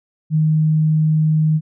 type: tone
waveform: sine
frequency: 155.8 Hz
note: D#3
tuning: 3 cents sharp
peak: -12 dBFS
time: 0.3-1.61 s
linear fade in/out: 50 ms
effects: none